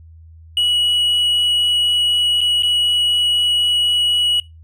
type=tone with dropouts; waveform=triangle; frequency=2924 Hz; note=F#7; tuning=21 cents flat; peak=-12 dBFS; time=0.57-4.4 s; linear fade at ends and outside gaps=2 ms; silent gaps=2.408-2.413 / 2.624-2.632 s; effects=noise-tail reverb RT60 0.2 s tail -21 dB re dry + added 81 Hz sine -39 dBFS peak until 4.63 s